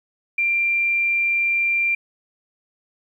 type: tone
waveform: sine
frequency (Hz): 2373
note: D7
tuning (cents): +17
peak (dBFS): -17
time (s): 0.38-1.95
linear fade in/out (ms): 5
effects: 9-bit